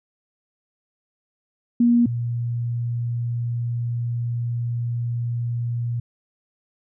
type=tone pair in turn; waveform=sine; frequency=237.8 / 118.9 Hz; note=A#3 / A#2; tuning=+35 / +35 cents; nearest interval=octave; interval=1200 cents; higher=first; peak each=-13 / -22 dBFS; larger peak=first; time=1.8-2.06 / 2.06-6 s; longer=second; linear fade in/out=5 ms; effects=none